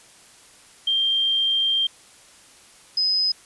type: tone pair in turn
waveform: sine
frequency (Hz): 3177 / 5043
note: G7 / D#8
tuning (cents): +23 / +22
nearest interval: minor sixth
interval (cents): 799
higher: second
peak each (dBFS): -18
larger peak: neither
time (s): 0.87-1.87 / 2.97-3.32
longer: first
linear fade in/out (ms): 5
effects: white hiss -50 dBFS RMS until 3.45 s + resampled to 24000 Hz